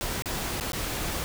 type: noise with dropouts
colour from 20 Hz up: pink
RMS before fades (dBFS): -31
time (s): 0.01-1.24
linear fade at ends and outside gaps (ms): 0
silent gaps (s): 0.222-0.258 / 0.599-0.609 / 0.72-0.732
effects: none